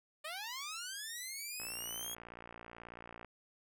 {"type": "linear sweep", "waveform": "10% pulse", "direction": "up", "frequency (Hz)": [587.3, 3322], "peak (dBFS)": -33, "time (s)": [0.24, 2.15], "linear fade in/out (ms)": 10}
{"type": "click train", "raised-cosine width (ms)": 0.5, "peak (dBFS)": -34, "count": 97, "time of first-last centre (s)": [1.6, 3.247], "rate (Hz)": 58.3}
{"effects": []}